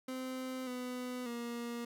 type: tone with pitch steps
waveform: 30% pulse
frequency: 258.5 / 249.8 / 236.8 Hz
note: C4 / B3 / A#3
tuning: -21 / +20 / +27 cents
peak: -36 dBFS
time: 0.08-1.85 s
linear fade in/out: 5 ms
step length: 590 ms
effects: none